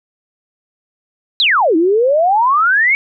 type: exponential two-way sweep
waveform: sine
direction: down then up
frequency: 4186 to 311.1 to 2264 Hz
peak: -9 dBFS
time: 1.4-2.95 s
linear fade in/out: 0 ms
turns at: 1.76 s
effects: none